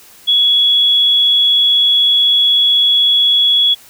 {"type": "tone", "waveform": "sine", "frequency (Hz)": 3366, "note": "G#7", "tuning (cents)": 23, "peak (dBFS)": -8, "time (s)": [0.27, 3.75], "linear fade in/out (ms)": 20, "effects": ["white hiss -42 dBFS RMS until 3.89 s"]}